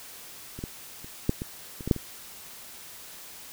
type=clicks; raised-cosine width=3 ms; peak=-25 / -19 / -30 / -9 / -19 / -25 / -17 / -6 / -22 dBFS; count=9; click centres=0.59 / 0.639 / 1.045 / 1.294 / 1.419 / 1.808 / 1.876 / 1.912 / 1.963 s; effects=white hiss -45 dBFS RMS until 3.52 s